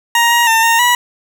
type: tone with pitch steps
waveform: 20% pulse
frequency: 938 / 946 / 901 / 920 / 973 Hz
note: A#5 / A#5 / A5 / A#5 / B5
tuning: +11 / +25 / +41 / -23 / -26 cents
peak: -4 dBFS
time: 0.15-0.95 s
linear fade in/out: 2 ms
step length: 160 ms
effects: none